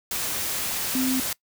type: tone in noise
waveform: sine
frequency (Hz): 259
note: C4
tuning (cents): -17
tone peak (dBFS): -22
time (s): 0.95-1.2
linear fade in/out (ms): 2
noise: white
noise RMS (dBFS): -28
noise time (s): 0.11-1.33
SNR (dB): +3
effects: noise-tail reverb RT60 0.1 s tail -22 dB re dry